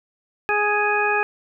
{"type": "harmonic tone", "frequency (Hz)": 415.9, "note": "G#4", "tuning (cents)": 2, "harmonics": [1, 2, 3, 4, 6], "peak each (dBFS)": [-24, -23, -27, -23, -24], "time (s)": [0.49, 1.23], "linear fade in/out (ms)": 0, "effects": []}